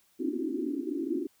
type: band-pass noise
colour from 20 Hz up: white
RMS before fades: -32 dBFS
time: 0.19-1.27 s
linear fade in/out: 10 ms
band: 250 to 370 Hz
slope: 96 dB/octave
effects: white hiss -67 dBFS RMS until 1.4 s